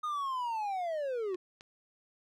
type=linear sweep; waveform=triangle; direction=down; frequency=1244.5 to 352.3 Hz; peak=-30 dBFS; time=0.03-1.36 s; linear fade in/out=10 ms
type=clicks; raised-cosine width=0.2 ms; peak=-33 dBFS; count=2; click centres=1.345 / 1.609 s
effects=none